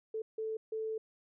sine tone bursts at uneven times, 440 Hz, A4, in tune, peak -34 dBFS, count 3, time 0.14-0.22 / 0.38-0.57 / 0.72-0.98 s, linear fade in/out 5 ms, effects none

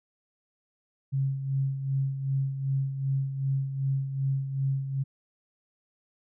sine tone with tremolo, 135.9 Hz, C#3, 34 cents flat, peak -23 dBFS, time 1.12-5.04 s, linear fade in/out 20 ms, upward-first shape sine, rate 2.6 Hz, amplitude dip 60%, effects none

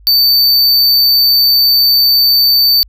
square tone, 4566 Hz, D8, 50 cents flat, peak -7 dBFS, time 0.07-2.83 s, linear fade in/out 0 ms, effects added 50 Hz sine -38 dBFS peak until 2.88 s

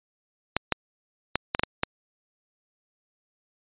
clicks, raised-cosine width 0.3 ms, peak -6 dBFS, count 7, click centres 0.566 / 0.723 / 1.356 / 1.549 / 1.595 / 1.635 / 1.834 s, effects resampled to 8000 Hz

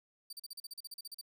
sawtooth tone bursts, 4632 Hz, D8, 25 cents flat, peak -40 dBFS, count 14, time 0.3-1.213 s, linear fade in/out 5 ms, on 29 ms, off 39 ms, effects none

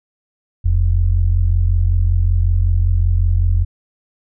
sine tone pair together, 42 / 87.31 Hz, E1 / F2, +33 / 0 cents, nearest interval octave + minor second, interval 1267 cents, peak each -14 dBFS, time 0.64-3.65 s, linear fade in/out 20 ms, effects none

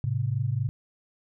sine tone pair together, 108.6 / 132.88 Hz, A2 / C3, -22 / +27 cents, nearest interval minor third, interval 349 cents, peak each -27 dBFS, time 0.04-0.69 s, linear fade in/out 0 ms, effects none

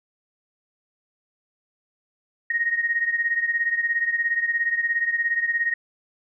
sine beating tone pair, 1864.7 / 1881.7 Hz, A#6 / A#6, 0 / +16 cents, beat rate 17 Hz, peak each -22 / -26 dBFS, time 2.5-5.74 s, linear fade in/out 5 ms, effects none

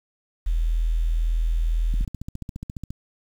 sine tone, 40.96 Hz, E1, 10 cents flat, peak -19 dBFS, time 0.46-2.05 s, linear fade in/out 10 ms
click train, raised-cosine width 5 ms, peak -20 dBFS, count 15, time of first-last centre 1.94-2.906 s, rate 14.5 Hz
effects 8-bit

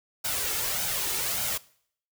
white noise with flanger, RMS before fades -29 dBFS, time 0.24-1.58 s, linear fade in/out 10 ms, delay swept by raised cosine 1.3 to 2.3 ms, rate 1.7 Hz, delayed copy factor +0.5, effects noise-tail reverb RT60 0.6 s tail -21 dB re dry

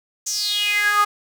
sawtooth tone with high-pass filter sweep, 414.1 Hz, G#4, 5 cents flat, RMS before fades -20 dBFS, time 0.26-1.05 s, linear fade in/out 10 ms, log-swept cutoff 6600 to 1100 Hz, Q 7.5, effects none

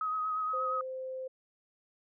sine tone with vibrato, 1264 Hz, D#6, 27 cents sharp, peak -30 dBFS, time 0.01-0.81 s, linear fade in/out 2 ms, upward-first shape triangle, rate 8.5 Hz, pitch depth 29 cents each way
sine tone, 520 Hz, C5, 11 cents flat, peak -36 dBFS, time 0.53-1.28 s, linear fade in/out 10 ms
effects none

